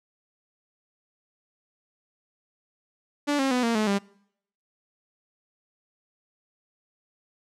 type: tone with pitch steps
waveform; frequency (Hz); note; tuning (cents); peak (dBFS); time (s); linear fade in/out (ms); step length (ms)
sawtooth; 290.2 / 269.2 / 249.7 / 231.7 / 214.9 / 199.36; D4 / C4 / B3 / A#3 / A3 / G3; -21 / +49 / +19 / -10 / -41 / +29; -18; 3.27-3.99; 20; 120
effects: noise-tail reverb RT60 0.7 s tail -24 dB re dry + low-pass 8000 Hz 12 dB/octave